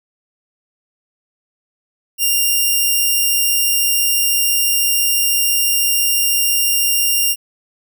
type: tone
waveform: 5% pulse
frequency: 2794 Hz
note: F7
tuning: in tune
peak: -4 dBFS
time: 2.18-7.36 s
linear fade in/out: 50 ms
effects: none